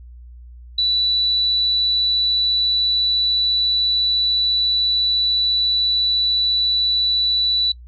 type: tone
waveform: sine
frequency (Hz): 3957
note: B7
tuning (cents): +3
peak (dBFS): -15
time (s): 0.78-7.72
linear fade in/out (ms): 5
effects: noise-tail reverb RT60 0.1 s tail -24 dB re dry + added 60 Hz sine -37 dBFS peak until 7.87 s